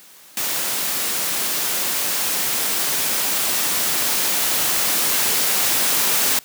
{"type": "noise with level ramp", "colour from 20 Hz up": "white", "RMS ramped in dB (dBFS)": [-23, -18], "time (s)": [0.37, 6.39], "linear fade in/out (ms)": 2, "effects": ["white hiss -46 dBFS RMS until 6.44 s", "high-pass 150 Hz 12 dB/octave"]}